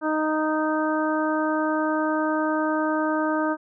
harmonic tone, 310 Hz, D#4, 6 cents flat, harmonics 1 / 2 / 3 / 4 / 5, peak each -24 / -27 / -29 / -30 / -31 dBFS, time 0.01-3.57 s, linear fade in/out 50 ms, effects none

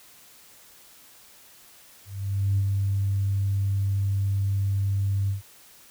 sine tone with ADSR envelope, 98.7 Hz, G2, 12 cents sharp, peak -18 dBFS, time 2.05-5.42 s, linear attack 530 ms, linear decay 48 ms, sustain -3 dB, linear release 130 ms, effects tanh soft clip ceiling -15 dBFS + white hiss -52 dBFS RMS until 5.9 s

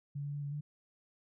sine tone with pitch steps, 142.7 / 143.8 / 144.8 / 142.6 / 147.6 Hz, D3 / D3 / D3 / C#3 / D3, -49 / -36 / -24 / +49 / +9 cents, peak -36 dBFS, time 0.15-0.61 s, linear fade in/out 10 ms, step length 92 ms, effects none

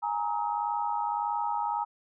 sine chord, Ab suspended second, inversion none, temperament equal with one note detuned, 830.6 / 932.3 / 1272.9 Hz, Ab5 / Bb5 / Eb6, 0 / 0 / +39 cents, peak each -31 / -30 / -36 dBFS, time 0.02-1.85 s, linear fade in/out 20 ms, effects none

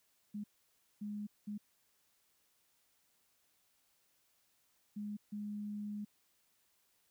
sine tone bursts at uneven times, 207.7 Hz, G#3, in tune, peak -39 dBFS, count 5, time 0.34-0.44 / 1.01-1.27 / 1.47-1.58 / 4.96-5.17 / 5.32-6.05 s, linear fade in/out 10 ms, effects white hiss -75 dBFS RMS until 7.1 s

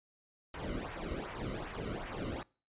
brown noise with flanger, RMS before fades -40 dBFS, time 0.54-2.43 s, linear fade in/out 2 ms, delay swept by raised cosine 0.21 to 1.21 ms, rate 2.6 Hz, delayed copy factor -0.85, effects noise-tail reverb RT60 0.4 s tail -25 dB re dry + resampled to 8000 Hz

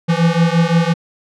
square beating tone pair, 164.81 / 170.61 Hz, E3 / F3, 0 / -40 cents, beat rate 5.8 Hz, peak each -15 dBFS, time 0.08-0.94 s, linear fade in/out 20 ms, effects low-pass 5000 Hz 12 dB/octave

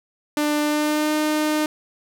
sawtooth tone with pitch glide, 297.7 to 305.2 Hz, D4 to D#4, +24 to -33 cents, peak -15 dBFS, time 0.37-1.66 s, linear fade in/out 2 ms, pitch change +43 cents, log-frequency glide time 0.62-1.14 s, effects none

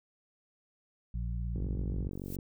harmonic tone, 58.27 Hz, A#1, in tune, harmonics 1 / 2 / 3, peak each -33 / -39 / -43 dBFS, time 1.14-2.08 s, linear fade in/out 5 ms
click train, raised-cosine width 3 ms, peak -27 dBFS, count 40, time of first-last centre 1.56-2.388 s, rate 47.1 Hz
violet noise with exponential growth, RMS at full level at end -41 dBFS, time 2.11-2.36 s, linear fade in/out 5 ms, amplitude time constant 53 ms
effects none

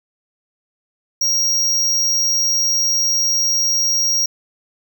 square tone, 5630 Hz, F8, 13 cents sharp, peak -15 dBFS, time 1.21-4.26 s, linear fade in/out 5 ms, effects none

